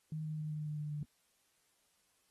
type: tone with pitch steps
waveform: sine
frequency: 155.9 / 154.64 / 153.4 / 152.16 / 150.94 / 149.72 / 148.52 Hz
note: D#3 / D#3 / D#3 / D#3 / D3 / D3 / D3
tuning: +4 / -10 / -24 / -38 / +48 / +34 / +20 cents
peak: -37 dBFS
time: 0.12-1.03 s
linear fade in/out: 2 ms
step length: 130 ms
effects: white hiss -75 dBFS RMS until 2.3 s + AAC 32 kbps